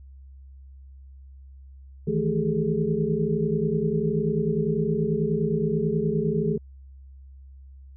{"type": "tone cluster", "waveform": "sine", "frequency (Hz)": [155.1, 164.6, 217, 399, 429.8], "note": ["D#3", "E3", "A3", "G4", "A4"], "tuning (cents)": [-5, -2, -24, 31, -41], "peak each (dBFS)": -28, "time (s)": [2.07, 6.58], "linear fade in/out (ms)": 10, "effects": ["added 67 Hz sine -43 dBFS peak until 7.96 s"]}